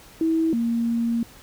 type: tone pair in turn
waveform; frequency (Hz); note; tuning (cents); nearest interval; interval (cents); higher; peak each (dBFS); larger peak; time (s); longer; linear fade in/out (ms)
sine; 324.2 / 232.6; E4 / A#3; -29 / -4; tritone; 575; first; -18 / -20; first; 0.21-0.53 / 0.53-1.23; second; 2
effects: pink hiss -48 dBFS RMS until 1.42 s